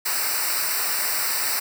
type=noise with comb filter; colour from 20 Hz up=white; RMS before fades=-24 dBFS; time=0.05-1.6 s; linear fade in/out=10 ms; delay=0.3 ms; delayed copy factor=-1; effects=none

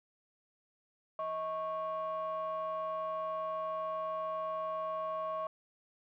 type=ring-modulated tone; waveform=triangle; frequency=233.6 Hz; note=A#3; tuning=4 cents sharp; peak=-28 dBFS; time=1.19-5.47 s; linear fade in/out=2 ms; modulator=869 Hz; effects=tanh soft clip ceiling -28 dBFS

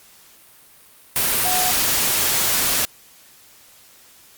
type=tone in noise; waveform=sine; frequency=732 Hz; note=F#5; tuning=19 cents flat; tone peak=-23 dBFS; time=1.45-1.71 s; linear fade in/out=0 ms; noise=white; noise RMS=-19 dBFS; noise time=1.16-2.85 s; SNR=-7 dB; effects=white hiss -49 dBFS RMS until 4.37 s + Opus 48 kbps

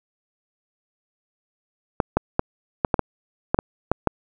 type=clicks; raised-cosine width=1 ms; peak=-3 dBFS; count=10; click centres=2.002 / 2.17 / 2.394 / 2.848 / 2.942 / 2.993 / 3.545 / 3.589 / 3.916 / 4.073 s; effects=none

